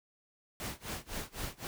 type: noise with tremolo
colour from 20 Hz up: pink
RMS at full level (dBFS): -38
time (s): 0.6-1.67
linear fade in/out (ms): 0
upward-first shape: sine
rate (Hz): 3.9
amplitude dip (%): 95
effects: none